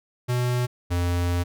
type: tone pair in turn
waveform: square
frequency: 123.47 / 87.69 Hz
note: B2 / F2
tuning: 0 / +8 cents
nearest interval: tritone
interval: 592 cents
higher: first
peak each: -22 dBFS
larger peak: neither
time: 0.28-0.67 / 0.9-1.44 s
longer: second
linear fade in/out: 20 ms
effects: none